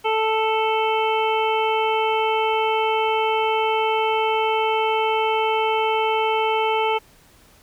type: harmonic tone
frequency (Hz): 440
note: A4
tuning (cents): 0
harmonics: 1 / 2 / 3 / 5 / 6 / 7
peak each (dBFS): -22 / -21 / -29 / -30 / -30 / -31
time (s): 0.04-6.99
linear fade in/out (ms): 20
effects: pink hiss -53 dBFS RMS until 7.62 s